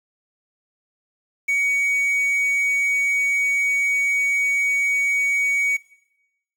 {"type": "tone with quantisation", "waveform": "triangle", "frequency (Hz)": 2248, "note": "C#7", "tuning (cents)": 24, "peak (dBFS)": -16, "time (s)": [1.48, 5.77], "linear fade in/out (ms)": 10, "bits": 7, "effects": ["noise-tail reverb RT60 0.9 s tail -19 dB re dry"]}